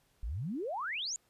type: exponential sweep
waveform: sine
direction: up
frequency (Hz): 46.66 to 7300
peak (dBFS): -34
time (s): 0.23-1.16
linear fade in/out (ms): 0
effects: pink hiss -71 dBFS RMS until 1.29 s + resampled to 32000 Hz